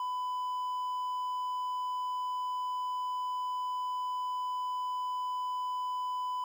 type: tone with quantisation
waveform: triangle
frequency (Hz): 1000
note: B5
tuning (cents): +21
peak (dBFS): -30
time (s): 0-6.44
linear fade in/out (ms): 2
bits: 10
effects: none